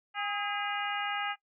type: harmonic tone with a mistuned harmonic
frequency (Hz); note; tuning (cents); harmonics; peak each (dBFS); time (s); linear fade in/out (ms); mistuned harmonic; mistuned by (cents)
407.1; G#4; -35; 2 / 3 / 4 / 5 / 6 / 7; -35 / -37 / -38 / -39 / -40 / -40; 0.14-1.36; 50; 3; +56
effects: noise-tail reverb RT60 0.1 s tail -18 dB re dry